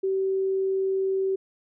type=tone; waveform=sine; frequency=384 Hz; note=G4; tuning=36 cents flat; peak=-22 dBFS; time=0.03-1.36 s; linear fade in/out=10 ms; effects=none